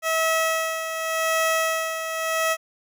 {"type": "tone with tremolo", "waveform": "15% pulse", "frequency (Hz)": 646, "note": "E5", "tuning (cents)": -35, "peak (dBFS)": -13, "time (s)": [0.02, 2.57], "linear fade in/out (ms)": 50, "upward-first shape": "sine", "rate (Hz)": 0.87, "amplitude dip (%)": 60, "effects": []}